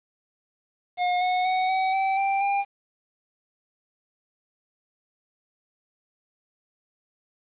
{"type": "tone with pitch steps", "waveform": "square", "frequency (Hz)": [718, 731, 744.2, 757.6, 771.3, 785.2, 799.4], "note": ["F5", "F#5", "F#5", "F#5", "G5", "G5", "G5"], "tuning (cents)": [48, -21, 10, 41, -28, 3, 34], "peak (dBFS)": -22, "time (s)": [0.97, 2.65], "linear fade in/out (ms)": 50, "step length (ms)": 240, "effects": ["resampled to 8000 Hz", "9-bit"]}